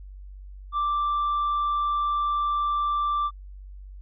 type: tone with hard clipping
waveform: sine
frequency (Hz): 1174.7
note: D6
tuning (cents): 0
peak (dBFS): -23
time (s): 0.72-3.31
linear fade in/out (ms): 50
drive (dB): 2
effects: added 48 Hz sine -39 dBFS peak until 4.01 s + resampled to 11025 Hz